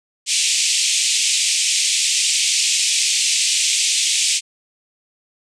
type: band-pass noise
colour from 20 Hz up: white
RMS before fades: -18 dBFS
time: 0.26-4.41 s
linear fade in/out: 50 ms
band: 2300 to 8600 Hz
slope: 48 dB/octave
effects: none